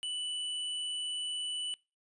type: tone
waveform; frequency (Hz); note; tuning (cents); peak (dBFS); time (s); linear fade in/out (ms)
square; 2974; F#7; +8; -35; 0.03-1.74; 0
effects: noise-tail reverb RT60 0.3 s tail -25 dB re dry + resampled to 24000 Hz